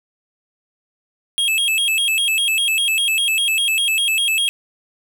square tone with vibrato, 2923 Hz, F#7, 22 cents flat, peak -16 dBFS, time 1.38-4.49 s, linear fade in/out 0 ms, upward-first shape square, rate 5 Hz, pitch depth 190 cents each way, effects none

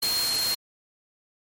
sine tone in noise, 4225 Hz, C8, 16 cents sharp, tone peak -24 dBFS, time 0.02-0.55 s, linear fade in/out 10 ms, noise white, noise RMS -29 dBFS, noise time 0.02-0.55 s, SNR +2 dB, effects MP3 64 kbps

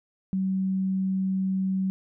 sine tone, 190 Hz, F#3, 46 cents sharp, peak -23 dBFS, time 0.33-1.9 s, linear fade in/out 0 ms, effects none

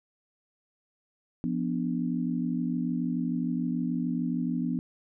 sine chord, B diminished, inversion second, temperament equal, 174.61 / 246.9 / 293.7 Hz, F3 / B3 / D4, 0 / 0 / 0 cents, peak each -31 / -29 / -34 dBFS, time 1.44-4.79 s, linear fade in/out 0 ms, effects none

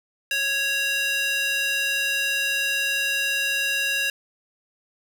square tone with high-pass filter, 553 Hz, C#5, 4 cents flat, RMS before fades -24 dBFS, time 0.31-4.1 s, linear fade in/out 2 ms, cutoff 2200 Hz, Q 4.6, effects none

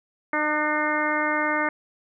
harmonic tone with a mistuned harmonic, 303 Hz, D#4, 46 cents flat, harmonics 1 / 2 / 3 / 4 / 5 / 6 / 7, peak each -29 / -29 / -29 / -29 / -29 / -29 / -29 dBFS, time 0.33-1.69 s, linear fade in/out 2 ms, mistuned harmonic 5, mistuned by -21 cents, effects none

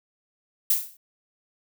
violet noise with exponential decay, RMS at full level -17 dBFS, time 0.7-0.97 s, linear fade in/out 5 ms, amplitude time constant 58 ms, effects none

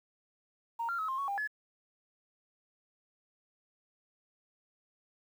sine tone with pitch steps, 927 / 1383 / 1283 / 1058 / 1113 / 800 / 1708 Hz, A#5 / F6 / E6 / C6 / C#6 / G5 / G#6, -10 / -17 / -47 / +19 / +7 / +35 / +48 cents, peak -31 dBFS, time 0.79-1.476 s, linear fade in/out 10 ms, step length 98 ms, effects tanh soft clip ceiling -27 dBFS + 10-bit

